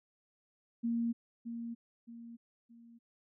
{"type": "tone with echo", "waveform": "sine", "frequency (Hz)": 233.1, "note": "A#3", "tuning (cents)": 0, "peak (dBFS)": -30, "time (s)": [0.83, 1.13], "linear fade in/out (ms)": 20, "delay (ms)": 620, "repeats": 3, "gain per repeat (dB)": -8, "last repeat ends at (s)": 2.99, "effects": []}